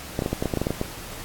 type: clicks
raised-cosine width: 2 ms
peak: -10 dBFS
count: 12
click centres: 0.191 / 0.222 / 0.261 / 0.33 / 0.425 / 0.457 / 0.538 / 0.573 / 0.616 / 0.669 / 0.706 / 0.814 s
effects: pink hiss -38 dBFS RMS until 1.24 s + AAC 64 kbps